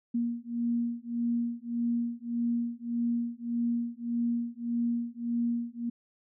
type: beating tone pair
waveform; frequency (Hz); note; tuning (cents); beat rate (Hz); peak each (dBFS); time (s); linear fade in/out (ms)
sine; 235.3 / 237; A#3 / A#3; +16 / +29; 1.7; -31; 0.14-5.9; 10
effects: none